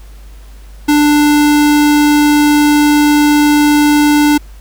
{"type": "tone", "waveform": "square", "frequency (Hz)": 295.3, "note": "D4", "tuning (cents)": 10, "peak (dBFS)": -7, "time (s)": [0.88, 4.38], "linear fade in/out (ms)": 10, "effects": ["added 50 Hz sine -31 dBFS peak until 4.6 s", "pink hiss -45 dBFS RMS until 4.6 s"]}